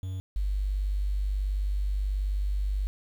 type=tone pair in turn; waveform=triangle / sine; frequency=93.5 / 49.3 Hz; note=F#2 / G1; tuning=+19 / +11 cents; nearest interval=major seventh; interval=1108 cents; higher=first; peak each=-29 / -25 dBFS; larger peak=second; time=0.03-0.2 / 0.36-2.87 s; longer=second; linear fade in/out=0 ms; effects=9-bit